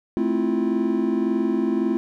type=chord; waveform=triangle; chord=F major seventh; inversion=first; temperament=just; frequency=218.3 / 261.9 / 327.4 / 349.2 Hz; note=A3 / C4 / E4 / F4; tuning=-13 / +2 / -12 / 0 cents; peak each=-23 dBFS; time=0.17-1.97 s; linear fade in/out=0 ms; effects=none